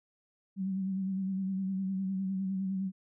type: tone with vibrato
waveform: sine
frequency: 191.1 Hz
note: G3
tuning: 44 cents flat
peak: -30 dBFS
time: 0.56-2.92 s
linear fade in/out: 50 ms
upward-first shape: sine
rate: 9.8 Hz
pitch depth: 38 cents each way
effects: none